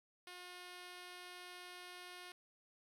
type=tone; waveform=5% pulse; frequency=358.6 Hz; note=F4; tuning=46 cents sharp; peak=-39 dBFS; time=0.27-2.32 s; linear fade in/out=2 ms; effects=low-pass 12000 Hz 12 dB/octave + 12-bit